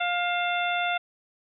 harmonic tone with a mistuned harmonic, 705 Hz, F5, 16 cents sharp, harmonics 1 / 2 / 3 / 4 / 5, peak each -27 / -30 / -32 / -33 / -34 dBFS, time 0-0.98 s, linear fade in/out 10 ms, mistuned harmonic 4, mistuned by -73 cents, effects none

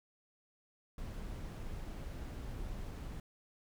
brown noise, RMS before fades -43 dBFS, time 0.98-3.2 s, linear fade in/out 2 ms, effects none

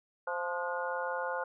harmonic tone with a mistuned harmonic, 174.61 Hz, F3, in tune, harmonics 3 / 4 / 5 / 6 / 7 / 8, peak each -36 / -43 / -38 / -41 / -46 / -38 dBFS, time 0.27-1.44 s, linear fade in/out 5 ms, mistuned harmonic 8, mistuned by +55 cents, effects none

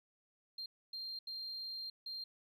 sine tone bursts at uneven times, 4186 Hz, C8, in tune, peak -40 dBFS, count 4, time 0.58-0.66 / 0.93-1.19 / 1.27-1.9 / 2.06-2.24 s, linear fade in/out 5 ms, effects tanh soft clip ceiling -38 dBFS + 13-bit

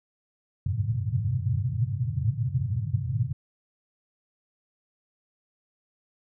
pink band-pass noise, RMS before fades -27 dBFS, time 0.66-3.33 s, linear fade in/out 5 ms, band 100 to 130 Hz, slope 48 dB/octave, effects none

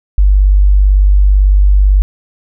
sine tone, 49 Hz, G1, in tune, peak -4 dBFS, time 0.18-2.02 s, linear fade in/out 0 ms, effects none

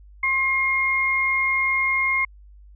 sine tone pair together, 1067.5 / 2135 Hz, C6 / C7, +34 / +34 cents, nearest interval octave, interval 1200 cents, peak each -26 / -19 dBFS, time 0.23-2.25 s, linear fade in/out 5 ms, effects added 50 Hz sine -44 dBFS peak until 2.75 s

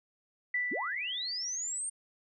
sine tone with exponential decay, 1975.5 Hz, B6, in tune, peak -27 dBFS, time 0.54-1.79 s, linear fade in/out 5 ms, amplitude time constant 270 ms
sine linear sweep, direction up, 180.7 to 8870 Hz, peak -33 dBFS, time 0.71-1.9 s, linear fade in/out 10 ms
effects none

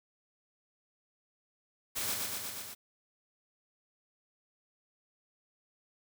white noise with echo, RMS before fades -35 dBFS, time 1.95-2.15 s, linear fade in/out 20 ms, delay 120 ms, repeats 5, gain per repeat -2 dB, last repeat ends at 2.75 s, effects none

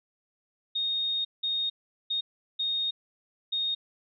sine tone bursts at uneven times, 3708 Hz, A#7, 10 cents flat, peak -26 dBFS, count 5, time 0.75-1.25 / 1.43-1.7 / 2.1-2.21 / 2.59-2.91 / 3.52-3.75 s, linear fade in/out 10 ms, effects none

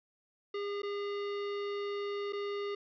square tone with dropouts, 405.9 Hz, G#4, 40 cents flat, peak -35 dBFS, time 0.54-2.75 s, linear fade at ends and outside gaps 5 ms, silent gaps 0.82-0.831 / 2.325-2.331 s, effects resampled to 11025 Hz + 12-bit

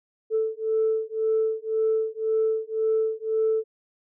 sine beating tone pair, 440 / 441.9 Hz, A4 / A4, 0 / +7 cents, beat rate 1.9 Hz, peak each -24 dBFS, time 0.3-3.64 s, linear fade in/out 50 ms, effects tanh soft clip ceiling -15 dBFS

